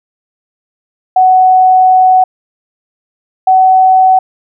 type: tone pair in turn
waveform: sine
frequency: 745 / 752.4 Hz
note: F#5 / F#5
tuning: +12 / +29 cents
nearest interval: unison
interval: 17 cents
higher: second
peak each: -3 dBFS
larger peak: neither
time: 1.16-2.24 / 3.47-4.19 s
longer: first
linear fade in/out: 5 ms
effects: none